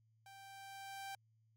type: tone with level ramp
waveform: sawtooth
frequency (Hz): 784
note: G5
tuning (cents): 0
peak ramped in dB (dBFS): -52 to -40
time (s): 0.26-1.15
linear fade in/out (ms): 2
effects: added 111 Hz sine -70 dBFS peak until 1.56 s + MP3 64 kbps